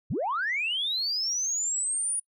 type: linear sweep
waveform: sine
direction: up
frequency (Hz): 72.1 to 9730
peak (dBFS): -25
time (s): 0.1-2.2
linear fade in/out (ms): 10
effects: noise-tail reverb RT60 0.1 s tail -25 dB re dry + tanh soft clip ceiling -21 dBFS